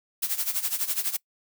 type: noise with tremolo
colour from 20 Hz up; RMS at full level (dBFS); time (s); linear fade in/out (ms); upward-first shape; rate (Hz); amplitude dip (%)
blue; -25; 0.22-1.17; 10; sine; 12; 80
effects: noise-tail reverb RT60 0.1 s tail -24 dB re dry